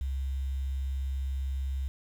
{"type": "tone with quantisation", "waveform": "sine", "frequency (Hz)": 67.1, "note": "C2", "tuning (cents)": 44, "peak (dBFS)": -29, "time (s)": [0.01, 1.88], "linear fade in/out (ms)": 0, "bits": 9, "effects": []}